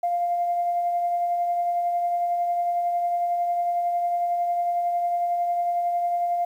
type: tone with tremolo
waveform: sine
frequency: 698.5 Hz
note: F5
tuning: in tune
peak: -19 dBFS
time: 0.03-6.45 s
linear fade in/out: 5 ms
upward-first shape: triangle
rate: 11 Hz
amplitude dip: 35%
effects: tanh soft clip ceiling -15 dBFS + 9-bit